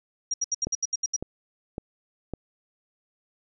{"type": "tone bursts", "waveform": "sine", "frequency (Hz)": 5700, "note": "F8", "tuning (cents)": 34, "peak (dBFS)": -23, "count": 9, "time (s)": [0.31, 1.164], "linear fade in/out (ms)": 5, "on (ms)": 30, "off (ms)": 73}
{"type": "click train", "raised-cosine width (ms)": 2, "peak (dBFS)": -18, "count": 4, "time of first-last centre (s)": [0.67, 2.337], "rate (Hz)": 1.8}
{"effects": []}